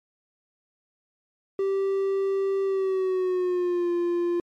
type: tone with pitch glide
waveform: triangle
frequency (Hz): 389.9 to 347.4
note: G4 to F4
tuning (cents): -9 to -9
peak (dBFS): -20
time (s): 1.59-4.4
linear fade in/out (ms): 2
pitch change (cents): -200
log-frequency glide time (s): 2.64-3.91
effects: MP3 64 kbps